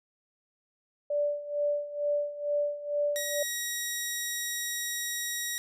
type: tone with tremolo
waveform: sine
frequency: 584 Hz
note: D5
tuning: 10 cents flat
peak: -24 dBFS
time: 1.1-3.43 s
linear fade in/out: 5 ms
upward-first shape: sine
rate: 2.2 Hz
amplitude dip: 80%
type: tone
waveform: 10% pulse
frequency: 1900 Hz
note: A#6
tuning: 33 cents sharp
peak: -22 dBFS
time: 3.16-5.58 s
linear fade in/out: 0 ms
effects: none